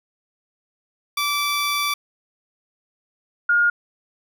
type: tone pair in turn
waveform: 15% pulse / sine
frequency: 1161 / 1423.2 Hz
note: D6 / F6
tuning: -20 / +32 cents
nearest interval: major third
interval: 352 cents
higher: second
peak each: -14 dBFS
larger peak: neither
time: 1.17-1.94 / 3.49-3.7 s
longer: first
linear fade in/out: 5 ms
effects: none